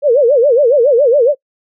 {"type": "tone with vibrato", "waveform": "sine", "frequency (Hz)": 521, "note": "C5", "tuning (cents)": -7, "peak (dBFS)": -6, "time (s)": [0.02, 1.35], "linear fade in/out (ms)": 50, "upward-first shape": "sine", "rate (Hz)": 7.2, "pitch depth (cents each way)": 240, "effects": ["noise-tail reverb RT60 0.1 s tail -26 dB re dry"]}